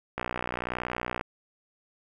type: click train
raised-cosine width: 0.5 ms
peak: -15 dBFS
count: 64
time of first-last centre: 0.18-1.211 s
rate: 61.1 Hz
effects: 9-bit